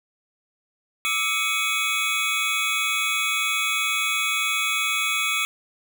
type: tone cluster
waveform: square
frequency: 1182 / 1304 / 2240 / 2517 / 3383 Hz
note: D6 / E6 / C#7 / D#7 / G#7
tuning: +11 / -19 / +18 / +19 / +31 cents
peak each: -36 / -32 / -27 / -27 / -28 dBFS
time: 1.05-5.45 s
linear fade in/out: 0 ms
effects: none